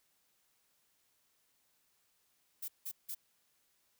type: noise bursts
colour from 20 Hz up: violet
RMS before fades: -41 dBFS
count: 3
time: 2.62-3.149 s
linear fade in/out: 10 ms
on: 63 ms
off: 170 ms
effects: white hiss -75 dBFS RMS until 3.99 s